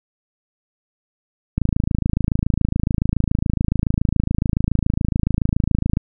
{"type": "click train", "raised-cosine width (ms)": 5, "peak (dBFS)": -5, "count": 120, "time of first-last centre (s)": [1.58, 5.971], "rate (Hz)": 27.1, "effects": []}